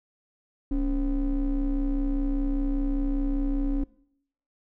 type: ring-modulated tone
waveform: triangle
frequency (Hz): 123.47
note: B2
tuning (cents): 0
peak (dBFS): -18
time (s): 0.71-3.84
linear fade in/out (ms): 5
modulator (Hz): 156
effects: noise-tail reverb RT60 0.7 s tail -21 dB re dry